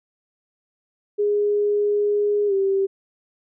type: tone with pitch glide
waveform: sine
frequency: 413 to 389.8 Hz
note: G#4 to G4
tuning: -10 to -10 cents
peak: -17 dBFS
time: 1.18-2.87 s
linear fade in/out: 20 ms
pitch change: -100 cents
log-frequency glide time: 2.47-2.53 s
effects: none